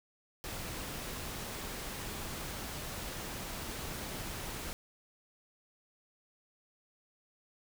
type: noise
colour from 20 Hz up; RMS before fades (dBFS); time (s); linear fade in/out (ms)
pink; -41; 0.44-4.73; 0
effects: none